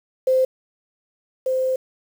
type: tone pair in turn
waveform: sine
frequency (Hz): 519 / 519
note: C5 / C5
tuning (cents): -14 / -14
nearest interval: unison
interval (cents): 0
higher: neither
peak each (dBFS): -14 / -18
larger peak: first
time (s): 0.27-0.45 / 1.46-1.76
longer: second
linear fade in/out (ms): 5
effects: 7-bit